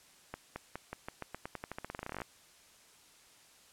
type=accelerating click train; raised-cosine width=0.5 ms; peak=-24 dBFS; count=25; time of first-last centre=0.34-2.218 s; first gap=220 ms; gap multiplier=0.89; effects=white hiss -61 dBFS RMS until 3.72 s + low-pass 10000 Hz 12 dB/octave